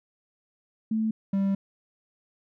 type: tone pair in turn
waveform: sine / triangle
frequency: 220 / 196 Hz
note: A3 / G3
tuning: 0 / 0 cents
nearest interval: major second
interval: 200 cents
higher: first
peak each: -23 / -20 dBFS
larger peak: second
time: 0.91-1.11 / 1.33-1.55 s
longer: second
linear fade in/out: 5 ms
effects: none